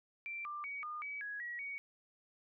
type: tone with pitch steps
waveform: sine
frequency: 2350 / 1186 / 2257 / 1217 / 2279 / 1667 / 1916 / 2243 Hz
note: D7 / D6 / C#7 / D#6 / C#7 / G#6 / A#6 / C#7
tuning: +1 / +17 / +31 / -39 / +47 / +6 / +47 / +20 cents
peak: -40 dBFS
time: 0.26-1.78 s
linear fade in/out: 0 ms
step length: 190 ms
effects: none